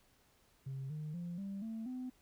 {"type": "tone with pitch steps", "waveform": "sine", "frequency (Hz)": [134.5, 152.73, 173.42, 196.92, 223.6, 253.9], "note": ["C3", "D#3", "F3", "G3", "A3", "B3"], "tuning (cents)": [48, -32, -12, 8, 28, 48], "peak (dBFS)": -38, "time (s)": [0.66, 2.1], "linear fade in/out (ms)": 10, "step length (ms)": 240, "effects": ["tanh soft clip ceiling -37 dBFS", "pink hiss -70 dBFS RMS until 2.21 s"]}